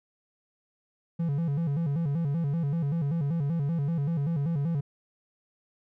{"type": "tone with vibrato", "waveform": "triangle", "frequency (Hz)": 153.9, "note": "D#3", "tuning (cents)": -19, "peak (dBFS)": -23, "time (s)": [1.19, 4.81], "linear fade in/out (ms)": 10, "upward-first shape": "square", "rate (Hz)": 5.2, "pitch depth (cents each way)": 150, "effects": []}